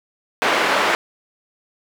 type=band-pass noise; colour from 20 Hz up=white; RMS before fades=-18 dBFS; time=0.42-0.95 s; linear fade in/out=0 ms; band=340 to 1800 Hz; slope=12 dB/octave; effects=none